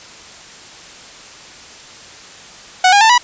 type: tone with pitch steps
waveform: sawtooth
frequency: 740 / 811.7 / 890.2 / 976.4 Hz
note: F#5 / G#5 / A5 / B5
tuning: 0 / -40 / +20 / -20 cents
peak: -3 dBFS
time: 2.84-3.18 s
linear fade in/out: 5 ms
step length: 85 ms
effects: white hiss -37 dBFS RMS until 3.23 s + resampled to 16000 Hz